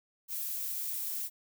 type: noise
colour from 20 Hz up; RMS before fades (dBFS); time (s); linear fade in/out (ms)
violet; -36; 0.28-1.3; 50
effects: none